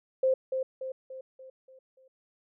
sine tone with echo, 523.3 Hz, C5, in tune, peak -21 dBFS, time 0.23-0.34 s, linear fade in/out 5 ms, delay 290 ms, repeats 6, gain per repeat -6 dB, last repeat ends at 2.08 s, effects none

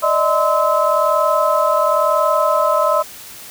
sine tone cluster, 595 / 636 / 1030 / 1295 Hz, D5 / D#5 / C6 / E6, +22 / +38 / -28 / -31 cents, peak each -18 dBFS, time 0.02-3.03 s, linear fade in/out 20 ms, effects white hiss -36 dBFS RMS until 3.5 s

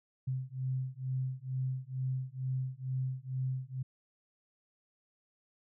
sine beating tone pair, 129.1 / 131.3 Hz, C3 / C3, -23 / +6 cents, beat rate 2.2 Hz, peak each -36 / -36 dBFS, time 0.27-3.83 s, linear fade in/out 10 ms, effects none

